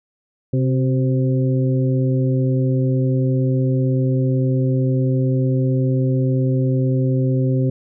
harmonic tone with a mistuned harmonic, 130.81 Hz, C3, in tune, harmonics 1 / 2 / 3 / 4, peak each -16 / -22 / -26 / -28 dBFS, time 0.53-7.7 s, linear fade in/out 5 ms, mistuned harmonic 3, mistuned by -39 cents, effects none

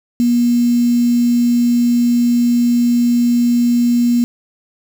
sine tone with quantisation, 240 Hz, B3, 49 cents flat, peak -10 dBFS, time 0.2-4.24 s, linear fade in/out 0 ms, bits 5, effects none

